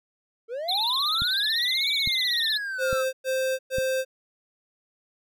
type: linear two-way sweep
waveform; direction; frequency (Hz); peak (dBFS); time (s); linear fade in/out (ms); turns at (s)
triangle; up then down; 435.9 to 2300 to 1257; -27; 0.48-3.05; 50; 1.91
type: tone with vibrato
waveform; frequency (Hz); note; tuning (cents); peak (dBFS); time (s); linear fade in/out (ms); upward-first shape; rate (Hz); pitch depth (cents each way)
triangle; 3816; A#7; +40; -22; 0.68-2.58; 10; triangle; 16; 200
type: click train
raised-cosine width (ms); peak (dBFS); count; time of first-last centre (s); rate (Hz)
5; -21; 4; 1.22-3.784; 1.17
type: tone bursts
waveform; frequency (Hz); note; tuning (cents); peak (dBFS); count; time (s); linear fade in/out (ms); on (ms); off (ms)
square; 523.3; C5; 0; -24; 3; 2.78-4.05; 50; 350; 110
effects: none